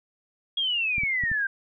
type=exponential sweep; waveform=sine; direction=down; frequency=3322 to 1568 Hz; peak=-23 dBFS; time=0.57-1.47 s; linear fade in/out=5 ms
type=clicks; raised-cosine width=5 ms; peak=-23 dBFS; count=4; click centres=0.982 / 1.035 / 1.237 / 1.316 s
effects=none